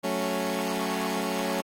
15% pulse chord, F# minor, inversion none, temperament equal, 185 / 220 / 277.2 Hz, F#3 / A3 / C#4, 0 / 0 / 0 cents, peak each -25 dBFS, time 0.03-1.62 s, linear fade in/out 20 ms, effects AAC 48 kbps

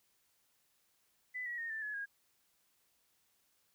sine tone with pitch steps, 2000 / 1920.7 / 1844.6 / 1771.5 / 1701.3 / 1633.9 Hz, B6 / B6 / A#6 / A6 / G#6 / G#6, +21 / -49 / -19 / +11 / +41 / -29 cents, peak -38 dBFS, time 1.34-2.06 s, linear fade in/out 20 ms, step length 120 ms, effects white hiss -75 dBFS RMS until 3.74 s

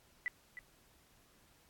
sine tone with echo, 1979 Hz, B6, 3 cents sharp, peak -33 dBFS, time 0.26-0.28 s, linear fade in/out 0 ms, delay 310 ms, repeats 1, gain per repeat -11 dB, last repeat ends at 0.59 s, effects pink hiss -67 dBFS RMS until 1.69 s + AAC 64 kbps

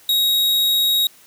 45% pulse tone, 3791 Hz, A#7, 28 cents sharp, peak -15 dBFS, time 0.09-1.07 s, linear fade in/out 2 ms, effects white hiss -49 dBFS RMS until 1.26 s + high-pass 100 Hz 12 dB/octave

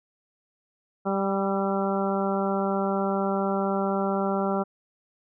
harmonic tone with a mistuned harmonic, 196 Hz, G3, in tune, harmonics 1 / 2 / 3 / 4 / 5 / 6 / 7, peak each -27 / -29 / -30 / -31 / -36 / -37 / -34 dBFS, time 1.05-4.64 s, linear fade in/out 20 ms, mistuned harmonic 7, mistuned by -23 cents, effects none

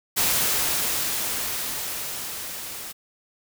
white noise with level ramp, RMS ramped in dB -21 to -36 dBFS, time 0.16-2.93 s, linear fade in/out 20 ms, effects none

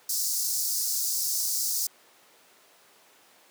pink high-pass noise, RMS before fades -28 dBFS, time 0.09-1.87 s, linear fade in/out 5 ms, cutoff 4800 Hz, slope 48 dB/octave, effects pink hiss -57 dBFS RMS until 3.5 s + high-pass 400 Hz 12 dB/octave

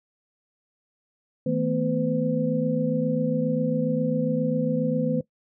sine tone cluster, 159.6 / 221.8 / 249.2 / 508 Hz, D#3 / A3 / B3 / B4, +44 / +14 / +16 / +49 cents, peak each -27 dBFS, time 1.46-5.21 s, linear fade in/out 5 ms, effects noise-tail reverb RT60 0.1 s tail -19 dB re dry

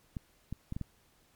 clicks, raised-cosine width 5 ms, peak -24 dBFS, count 5, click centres 0.168 / 0.526 / 0.724 / 0.765 / 0.813 s, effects pink hiss -67 dBFS RMS until 1.35 s + MP3 96 kbps

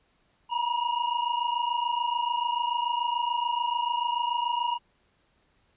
square tone pair together, 938.1 / 965 Hz, A#5 / B5, +11 / -40 cents, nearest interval unison, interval 49 cents, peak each -30 / -28 dBFS, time 0.49-4.79 s, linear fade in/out 50 ms, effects pink hiss -68 dBFS RMS until 5.76 s + resampled to 8000 Hz

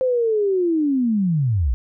sine linear sweep, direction down, 523.3 to 51.91 Hz, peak -16 dBFS, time 0.01-1.74 s, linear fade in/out 0 ms, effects none

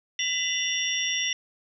sine tone cluster, 1999 / 2782 / 2951 / 3533 / 5630 Hz, B6 / F7 / F#7 / A7 / F8, +20 / -7 / -5 / +6 / +13 cents, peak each -31 dBFS, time 0.19-1.33 s, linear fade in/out 2 ms, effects none

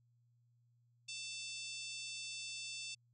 harmonic tone with a mistuned harmonic, 888 Hz, A5, 16 cents sharp, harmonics 3 / 4 / 5 / 6 / 7 / 8 / 9 / 10, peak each -48 / -50 / -51 / -52 / -54 / -55 / -55 / -61 dBFS, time 1.08-2.95 s, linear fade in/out 10 ms, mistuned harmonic 5, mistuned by +42 cents, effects added 119 Hz sine -70 dBFS peak until 3.13 s

